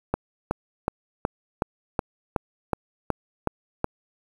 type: click train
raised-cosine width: 1 ms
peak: -8 dBFS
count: 11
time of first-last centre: 0.14-3.844 s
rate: 2.7 Hz
effects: 7-bit